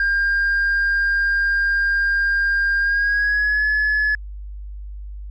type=tone with pitch glide; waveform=sine; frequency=1604 to 1709.2 Hz; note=G6 to G#6; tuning=+39 to +49 cents; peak=-14 dBFS; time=0-4.15 s; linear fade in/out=2 ms; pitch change=+110 cents; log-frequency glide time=2.79-3.65 s; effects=tanh soft clip ceiling -14 dBFS + added 50 Hz sine -30 dBFS peak until 5.3 s